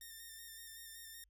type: tone with vibrato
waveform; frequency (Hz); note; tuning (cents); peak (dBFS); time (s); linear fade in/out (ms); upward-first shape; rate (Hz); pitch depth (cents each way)
5% pulse; 1818; A#6; -44; -40; 0.01-1.24; 2; square; 5.3; 24
effects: added 50 Hz sine -70 dBFS peak until 1.29 s